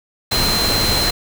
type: tone in noise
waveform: sine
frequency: 4110 Hz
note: C8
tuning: 32 cents flat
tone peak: -18 dBFS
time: 0.31-1.11 s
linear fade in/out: 10 ms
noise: pink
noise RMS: -19 dBFS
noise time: 0.31-1.11 s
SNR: -2 dB
effects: none